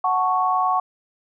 sine chord, F# minor, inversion none, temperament equal, 740 / 880 / 1108.7 Hz, F#5 / A5 / C#6, 0 / 0 / 0 cents, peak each -21 / -26 / -20 dBFS, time 0.04-0.8 s, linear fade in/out 5 ms, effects none

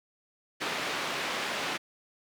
white band-pass noise, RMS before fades -33 dBFS, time 0.6-1.78 s, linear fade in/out 20 ms, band 200 to 2800 Hz, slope 12 dB/octave, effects none

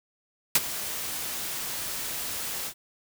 white noise with ADSR envelope, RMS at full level -17 dBFS, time 0.55-2.74 s, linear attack 4 ms, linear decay 35 ms, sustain -16 dB, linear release 76 ms, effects none

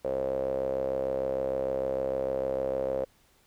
sawtooth tone with band-pass filter, 66.6 Hz, C2, 31 cents sharp, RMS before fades -30 dBFS, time 0.04-3.05 s, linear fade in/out 10 ms, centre 530 Hz, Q 9.5, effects pink hiss -64 dBFS RMS until 3.46 s

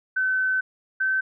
sine tone pair in turn, 1523 / 1538.9 Hz, F#6 / G6, +50 / -32 cents, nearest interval unison, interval 18 cents, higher second, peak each -20 dBFS, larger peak neither, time 0.16-0.61 / 1-1.21 s, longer first, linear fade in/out 10 ms, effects none

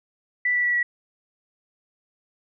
sine tone with pitch steps, 1974 / 1960.4 / 1946.8 / 1933.4 Hz, B6 / B6 / B6 / B6, -1 / -13 / -25 / -37 cents, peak -19 dBFS, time 0.45-0.83 s, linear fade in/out 5 ms, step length 95 ms, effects none

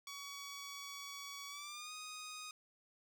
10% pulse tone with pitch glide, 1129 to 1245.5 Hz, C#6 to D#6, +31 to +1 cents, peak -38 dBFS, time 0.07-2.51 s, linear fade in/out 2 ms, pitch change +170 cents, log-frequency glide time 1.48-1.93 s, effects none

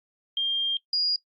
sine tone pair in turn, 3200 / 4863 Hz, G7 / D#8, +35 / -40 cents, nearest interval perfect fifth, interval 725 cents, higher second, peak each -22 dBFS, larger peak neither, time 0.37-0.77 / 0.93-1.16 s, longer first, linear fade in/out 2 ms, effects noise-tail reverb RT60 0.1 s tail -19 dB re dry + Opus 48 kbps

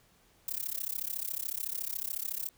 violet noise with amplitude modulation, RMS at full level -32 dBFS, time 0.48-2.49 s, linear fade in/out 2 ms, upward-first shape sine, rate 33.9 Hz, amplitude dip 100%, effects pink hiss -65 dBFS RMS until 2.57 s

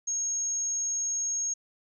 sine tone, 6540 Hz, G#8, 28 cents flat, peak -27 dBFS, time 0.07-1.54 s, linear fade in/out 10 ms, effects none

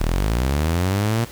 sawtooth linear sweep, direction up, 34.98 to 118.7 Hz, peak -14 dBFS, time 0-1.25 s, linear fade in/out 10 ms, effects pink hiss -40 dBFS RMS until 1.31 s

